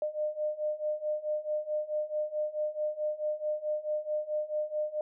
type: beating tone pair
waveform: sine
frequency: 604 / 608.6 Hz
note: D5 / D#5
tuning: +48 / -38 cents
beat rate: 4.6 Hz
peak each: -34 / -32 dBFS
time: 0.02-5.01 s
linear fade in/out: 2 ms
effects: none